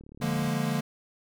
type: click train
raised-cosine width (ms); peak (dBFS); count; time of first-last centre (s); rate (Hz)
3; -35; 18; 0.01-0.477; 36.4
type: chord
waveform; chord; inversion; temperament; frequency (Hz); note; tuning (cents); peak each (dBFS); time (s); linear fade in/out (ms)
square; Bb dominant seventh; first; equal; 146.83 / 174.61 / 207.7 / 233.1; D3 / F3 / Ab3 / Bb3; 0 / 0 / 0 / 0; -31 / -34 / -34 / -32; 0.21-0.81; 10
effects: none